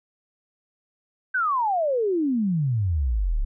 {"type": "exponential sweep", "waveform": "sine", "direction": "down", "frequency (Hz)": [1568, 32.05], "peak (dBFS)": -20, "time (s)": [1.34, 3.45], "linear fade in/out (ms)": 10, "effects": []}